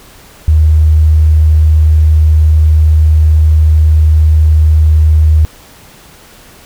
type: tone with tanh clipping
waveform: triangle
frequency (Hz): 77.78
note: D#2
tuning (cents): 0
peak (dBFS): -3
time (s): 0.48-5.45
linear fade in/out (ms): 0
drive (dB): 3
effects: pink hiss -38 dBFS RMS until 6.65 s